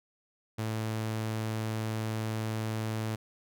sawtooth tone, 110 Hz, A2, in tune, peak -27 dBFS, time 0.58-3.16 s, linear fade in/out 10 ms, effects none

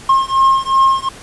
triangle beating tone pair, 1070 / 1072.7 Hz, C6 / C6, +38 / +43 cents, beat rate 2.7 Hz, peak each -11 dBFS, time 0.09-1.09 s, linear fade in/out 5 ms, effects pink hiss -36 dBFS RMS until 1.22 s + resampled to 24000 Hz

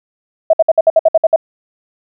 sine tone bursts, 646 Hz, E5, 35 cents flat, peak -4 dBFS, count 10, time 0.5-1.361 s, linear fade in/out 5 ms, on 33 ms, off 59 ms, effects none

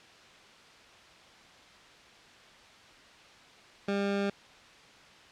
20% pulse tone, 200 Hz, G3, 35 cents sharp, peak -23 dBFS, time 3.88-4.3 s, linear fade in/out 5 ms, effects white hiss -54 dBFS RMS until 5.31 s + low-pass 4000 Hz 12 dB/octave

